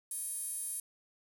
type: tone with high-pass filter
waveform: square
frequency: 351.5 Hz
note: F4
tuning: 11 cents sharp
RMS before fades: -39 dBFS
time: 0.11-0.8 s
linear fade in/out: 2 ms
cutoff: 10000 Hz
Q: 6.5
effects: none